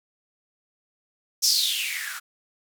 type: noise with band-pass filter sweep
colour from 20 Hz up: violet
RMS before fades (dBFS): -25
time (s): 1.42-2.2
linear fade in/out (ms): 20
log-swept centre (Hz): 5700 to 1300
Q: 7.4
effects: none